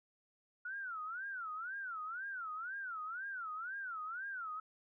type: tone with vibrato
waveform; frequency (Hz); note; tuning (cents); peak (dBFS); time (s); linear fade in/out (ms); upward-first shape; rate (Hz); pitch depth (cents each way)
sine; 1417; F6; +25; -40; 0.65-4.6; 5; sine; 2; 230
effects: none